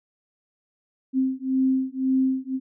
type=beating tone pair; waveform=sine; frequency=261.6 / 263.5 Hz; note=C4 / C4; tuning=0 / +12 cents; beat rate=1.9 Hz; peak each=-23 dBFS; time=1.13-2.6 s; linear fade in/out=50 ms; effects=none